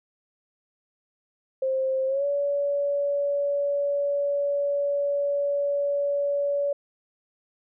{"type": "tone with pitch glide", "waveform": "sine", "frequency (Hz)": [528, 569.2], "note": ["C5", "C#5"], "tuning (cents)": [16, 46], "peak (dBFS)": -22, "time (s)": [1.62, 6.73], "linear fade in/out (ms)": 5, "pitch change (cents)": 130, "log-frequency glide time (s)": [2.07, 2.25], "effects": []}